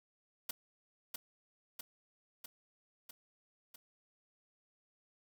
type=noise with echo; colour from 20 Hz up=white; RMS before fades=-39 dBFS; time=0.49-0.51 s; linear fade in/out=5 ms; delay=650 ms; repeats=5; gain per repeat=-3 dB; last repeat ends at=3.76 s; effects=none